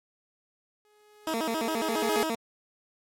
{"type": "tone with exponential growth", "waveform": "sawtooth", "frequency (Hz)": 420, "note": "G#4", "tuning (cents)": 19, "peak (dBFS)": -20, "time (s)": [0.85, 2.23], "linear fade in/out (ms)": 0, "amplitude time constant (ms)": 300}
{"type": "tone with vibrato", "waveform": "15% pulse", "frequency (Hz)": 269.9, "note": "C#4", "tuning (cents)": -46, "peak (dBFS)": -21, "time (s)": [1.27, 2.35], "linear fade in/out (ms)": 2, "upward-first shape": "square", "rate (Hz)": 7.3, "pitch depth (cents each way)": 290}
{"effects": ["MP3 64 kbps"]}